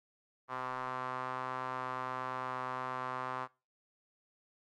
sawtooth tone with band-pass filter, 128.5 Hz, C3, 31 cents flat, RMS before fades -39 dBFS, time 0.48-3.48 s, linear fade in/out 50 ms, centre 1100 Hz, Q 3.1, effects noise-tail reverb RT60 0.3 s tail -21 dB re dry + Opus 32 kbps

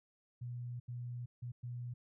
sine tone bursts at uneven times, 121.7 Hz, B2, 25 cents flat, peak -40 dBFS, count 4, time 0.41-0.8 / 0.88-1.26 / 1.42-1.52 / 1.63-1.94 s, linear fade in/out 10 ms, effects none

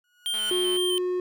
30% pulse tone with exponential growth, 1453 Hz, F#6, 32 cents flat, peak -29 dBFS, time 0.04-0.5 s, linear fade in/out 2 ms, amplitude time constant 100 ms
square tone with vibrato, 3136 Hz, G7, in tune, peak -26 dBFS, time 0.26-0.98 s, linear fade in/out 0 ms, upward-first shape square, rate 3.9 Hz, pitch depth 19 cents each way
click train, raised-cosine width 0.3 ms, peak -26 dBFS, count 93, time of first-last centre 0.34-0.766 s, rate 216 Hz
triangle tone, 362.3 Hz, F#4, 36 cents flat, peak -22 dBFS, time 0.51-1.2 s, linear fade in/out 2 ms
effects none

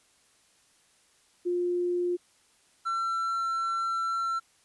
sine / triangle tone pair in turn, 353.5 / 1349.4 Hz, F4 / E6, +21 / +40 cents, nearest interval octave + major seventh, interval 2319 cents, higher second, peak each -25 dBFS, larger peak neither, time 1.45-2.17 / 2.85-4.4 s, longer second, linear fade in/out 20 ms, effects white hiss -64 dBFS RMS until 4.64 s + resampled to 24000 Hz

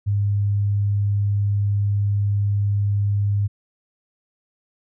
sine tone, 101.6 Hz, G#2, 38 cents flat, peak -17 dBFS, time 0.06-3.48 s, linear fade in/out 20 ms, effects none

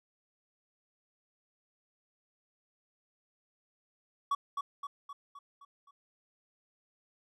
triangle tone with echo, 1127 Hz, C#6, 28 cents sharp, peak -25 dBFS, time 4.31-4.35 s, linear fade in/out 5 ms, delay 260 ms, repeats 6, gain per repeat -5 dB, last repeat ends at 5.91 s, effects none

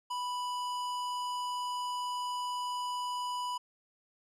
sine tone with hard clipping, 987.8 Hz, B5, in tune, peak -35 dBFS, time 0.1-3.58 s, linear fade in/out 10 ms, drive 15 dB, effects none

